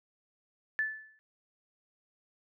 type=tone with exponential decay; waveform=sine; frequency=1746 Hz; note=A6; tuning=14 cents flat; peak=-25 dBFS; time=0.79-1.19 s; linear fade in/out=0 ms; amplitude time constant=86 ms; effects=none